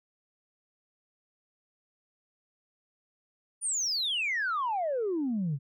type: exponential sweep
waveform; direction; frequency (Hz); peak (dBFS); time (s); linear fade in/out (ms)
sine; down; 9700 to 130.81; -26; 3.61-5.59; 50
effects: tanh soft clip ceiling -24 dBFS